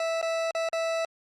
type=tone with dropouts; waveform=40% pulse; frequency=657 Hz; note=E5; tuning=6 cents flat; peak=-25 dBFS; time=0-1.05 s; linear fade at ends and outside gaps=2 ms; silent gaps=0.215-0.226 / 0.51-0.549 / 0.689-0.729 s; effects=low-pass 6000 Hz 12 dB/octave + Opus 48 kbps